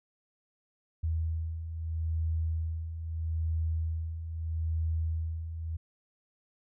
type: beating tone pair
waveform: sine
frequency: 80.3 / 81.08 Hz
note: E2 / E2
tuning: -45 / -28 cents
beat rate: 0.78 Hz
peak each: -37 / -30 dBFS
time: 1.03-5.77 s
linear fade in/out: 10 ms
effects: none